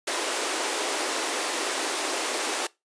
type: high-pass noise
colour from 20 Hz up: pink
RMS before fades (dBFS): -28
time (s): 0.07-2.67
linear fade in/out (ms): 5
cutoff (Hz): 300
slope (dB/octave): 48
effects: noise-tail reverb RT60 0.2 s tail -21 dB re dry + resampled to 22050 Hz